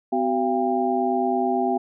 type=tone cluster; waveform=sine; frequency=254.4 / 377.5 / 689 / 798 Hz; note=C4 / F#4 / F5 / G5; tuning=-48 / +35 / -24 / +31 cents; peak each=-25 dBFS; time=0.12-1.78 s; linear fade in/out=10 ms; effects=none